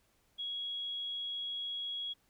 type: tone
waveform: sine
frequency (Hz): 3322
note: G#7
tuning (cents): 0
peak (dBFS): -36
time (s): 0.38-2.14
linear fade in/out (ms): 20
effects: pink hiss -72 dBFS RMS until 2.29 s